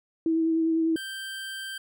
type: tone with vibrato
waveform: sine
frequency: 325 Hz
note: E4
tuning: 24 cents flat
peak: -21 dBFS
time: 0.26-0.96 s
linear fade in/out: 2 ms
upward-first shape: sine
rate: 10 Hz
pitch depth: 16 cents each way
type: tone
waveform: 25% pulse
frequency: 1568 Hz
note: G6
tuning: in tune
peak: -30 dBFS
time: 0.96-1.78 s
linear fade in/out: 5 ms
effects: none